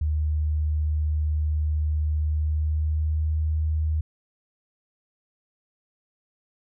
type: tone with pitch glide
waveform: sine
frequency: 76.3 to 77.81 Hz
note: D#2 to D#2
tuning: -33 to +1 cents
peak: -21 dBFS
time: 0.01-4.01 s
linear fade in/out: 5 ms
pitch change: +34 cents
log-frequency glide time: 2.25-3.41 s
effects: none